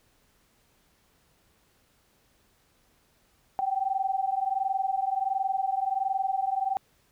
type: tone pair together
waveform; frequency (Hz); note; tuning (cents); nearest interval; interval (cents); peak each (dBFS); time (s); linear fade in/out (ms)
sine; 762.6 / 784; G5 / G5; -48 / 0; unison; 48; -28; 3.59-6.77; 0
effects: pink hiss -66 dBFS RMS until 7.11 s

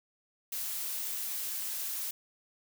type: noise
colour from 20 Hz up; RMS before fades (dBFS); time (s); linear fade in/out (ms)
blue; -36; 0.52-2.11; 5
effects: none

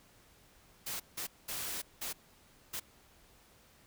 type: noise bursts at uneven times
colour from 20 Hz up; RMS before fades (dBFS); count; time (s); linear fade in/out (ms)
white; -39; 5; 0.86-1 / 1.17-1.27 / 1.48-1.82 / 2.01-2.13 / 2.73-2.8; 10
effects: pink hiss -63 dBFS RMS until 3.86 s

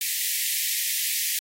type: high-pass noise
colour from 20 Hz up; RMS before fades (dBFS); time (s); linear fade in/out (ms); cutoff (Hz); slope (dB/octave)
white; -26; 0.01-1.39; 2; 1800; 96
effects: AAC 48 kbps

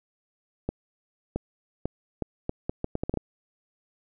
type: accelerating click train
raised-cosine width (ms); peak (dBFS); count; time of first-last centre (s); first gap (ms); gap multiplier
2; -14; 12; 0.69-3.173; 670; 0.74
effects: none

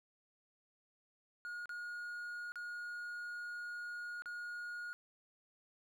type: tone with dropouts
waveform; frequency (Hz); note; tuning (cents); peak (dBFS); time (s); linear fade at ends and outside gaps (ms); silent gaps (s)
triangle; 1437; F6; +49; -40; 1.45-4.93; 0; 1.657-1.693 / 2.52-2.557 / 4.221-4.258
effects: none

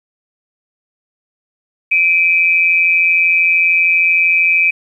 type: tone pair together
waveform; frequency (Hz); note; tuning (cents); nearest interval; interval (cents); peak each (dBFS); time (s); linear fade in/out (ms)
sine; 2349 / 2522; D7 / D#7; 0 / +23; minor second; 123; -12; 1.91-4.71; 10
effects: 8-bit

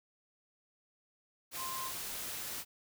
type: tone in noise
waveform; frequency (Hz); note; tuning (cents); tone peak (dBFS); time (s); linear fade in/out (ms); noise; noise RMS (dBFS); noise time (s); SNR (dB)
sine; 1046.5; C6; 0; -40; 1.56-1.92; 50; white; -41; 1.51-2.65; -2
effects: none

